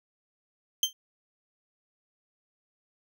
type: tone with exponential decay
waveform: 30% pulse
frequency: 3136 Hz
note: G7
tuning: in tune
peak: -16 dBFS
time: 0.83-0.93 s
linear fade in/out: 2 ms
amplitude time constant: 21 ms
effects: none